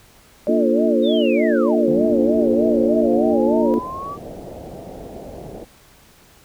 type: tone with vibrato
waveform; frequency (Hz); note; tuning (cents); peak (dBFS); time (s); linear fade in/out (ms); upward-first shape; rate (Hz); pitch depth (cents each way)
sine; 579; D5; -25; -19; 0.47-3.74; 0; sine; 3.3; 180
type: chord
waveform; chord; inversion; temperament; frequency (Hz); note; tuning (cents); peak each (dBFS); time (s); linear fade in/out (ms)
sine; Bb major seventh; none; equal; 233.1 / 293.7 / 349.2 / 440; Bb3 / D4 / F4 / A4; 0 / 0 / 0 / 0; -19 / -22 / -20 / -22; 0.48-3.79; 5
type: linear two-way sweep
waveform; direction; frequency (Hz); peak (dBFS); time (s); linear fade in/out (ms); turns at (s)
sine; down then up; 3761 to 143 to 1171; -27; 1.02-4.18; 50; 1.89
type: low-pass noise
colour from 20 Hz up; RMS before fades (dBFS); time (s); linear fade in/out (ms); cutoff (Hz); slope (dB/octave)
white; -35; 1.87-5.65; 10; 730; 48
effects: pink hiss -50 dBFS RMS until 6.44 s